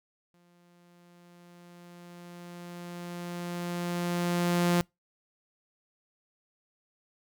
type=tone with exponential growth; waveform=sawtooth; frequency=174.61 Hz; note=F3; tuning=in tune; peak=-18 dBFS; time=0.34-4.81 s; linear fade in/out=0 ms; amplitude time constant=970 ms; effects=noise-tail reverb RT60 0.2 s tail -26 dB re dry